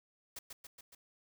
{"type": "noise with echo", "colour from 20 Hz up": "white", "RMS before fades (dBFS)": -45, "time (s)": [0.36, 0.39], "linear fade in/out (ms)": 5, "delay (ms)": 140, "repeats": 4, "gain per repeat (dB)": -3, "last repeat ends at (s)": 0.95, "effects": []}